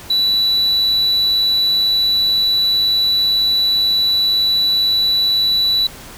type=tone; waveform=sine; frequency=3951 Hz; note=B7; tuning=in tune; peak=-10 dBFS; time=0.1-5.87 s; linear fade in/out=5 ms; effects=tanh soft clip ceiling -11 dBFS + pink hiss -36 dBFS RMS until 6.17 s